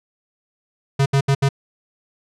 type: tone bursts at uneven times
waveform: square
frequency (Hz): 137.9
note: C#3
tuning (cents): -9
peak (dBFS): -14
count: 4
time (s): 0.99-1.06 / 1.13-1.21 / 1.28-1.35 / 1.42-1.49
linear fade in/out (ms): 10
effects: low-pass 8000 Hz 12 dB/octave